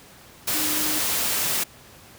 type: tone in noise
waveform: sine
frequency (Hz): 305.9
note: D#4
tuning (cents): -29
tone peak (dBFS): -31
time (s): 0.54-0.99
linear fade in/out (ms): 10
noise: white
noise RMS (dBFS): -24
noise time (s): 0.47-1.64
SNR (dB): -10
effects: pink hiss -48 dBFS RMS until 2.18 s + high-pass 60 Hz 12 dB/octave